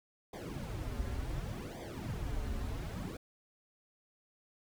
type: noise with flanger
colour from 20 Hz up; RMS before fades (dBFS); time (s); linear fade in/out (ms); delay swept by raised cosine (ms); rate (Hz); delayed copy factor
brown; -39; 0.33-3.17; 5; 0.72 to 6.32; 0.68; -1
effects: none